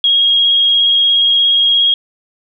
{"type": "tone with vibrato", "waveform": "sine", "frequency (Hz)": 3278, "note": "G#7", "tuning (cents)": -23, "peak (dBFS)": -8, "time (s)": [0.04, 1.94], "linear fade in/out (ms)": 2, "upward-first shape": "square", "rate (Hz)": 17, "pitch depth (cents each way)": 13, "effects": []}